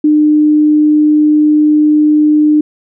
sine tone, 302 Hz, D4, 48 cents sharp, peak -5 dBFS, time 0.04-2.61 s, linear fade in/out 5 ms, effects none

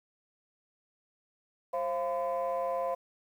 sine tone cluster, 531 / 688 / 1015 Hz, C5 / F5 / B5, +25 / -26 / +47 cents, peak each -31 / -32 / -35 dBFS, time 1.73-2.95 s, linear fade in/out 10 ms, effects tanh soft clip ceiling -24 dBFS + 10-bit

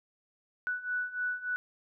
sine beating tone pair, 1480 / 1483.4 Hz, F#6 / F#6, 0 / +4 cents, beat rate 3.4 Hz, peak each -36 / -33 dBFS, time 0.67-1.56 s, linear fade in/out 0 ms, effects none

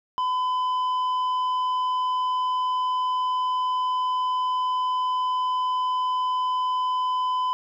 sine tone with tanh clipping, 1009 Hz, B5, 37 cents sharp, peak -23 dBFS, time 0.18-7.53 s, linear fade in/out 0 ms, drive 6 dB, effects none

